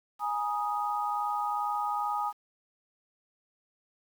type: chord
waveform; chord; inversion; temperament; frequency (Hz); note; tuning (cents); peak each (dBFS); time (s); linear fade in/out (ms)
sine; Ab suspended second; none; equal with one note detuned; 830.6 / 953 / 1244.5; Ab5 / Bb5 / Eb6; 0 / +38 / 0; -31 / -36 / -32; 0.19-2.33; 50
effects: 9-bit